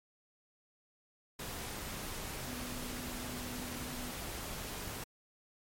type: tone in noise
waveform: sine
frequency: 246.9 Hz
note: B3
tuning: in tune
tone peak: -45 dBFS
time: 2.47-4.11 s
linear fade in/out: 5 ms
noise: pink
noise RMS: -42 dBFS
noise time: 1.39-5.04 s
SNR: -6 dB
effects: MP3 64 kbps